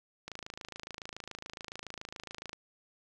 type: click train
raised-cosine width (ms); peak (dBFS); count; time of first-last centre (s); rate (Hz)
0.2; -24; 62; 0.28-2.531; 27.1
effects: none